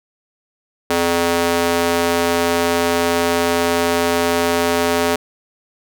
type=tone with high-pass filter; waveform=square; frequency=85.4 Hz; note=F2; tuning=38 cents flat; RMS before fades=-17 dBFS; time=0.9-5.16 s; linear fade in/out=5 ms; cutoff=390 Hz; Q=1.1; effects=none